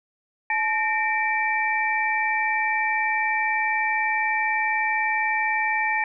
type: tone cluster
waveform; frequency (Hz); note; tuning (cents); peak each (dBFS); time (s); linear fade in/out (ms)
sine; 862 / 1826 / 2330; A5 / A#6 / D7; -36 / -36 / -14; -25; 0.5-6.04; 2
effects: none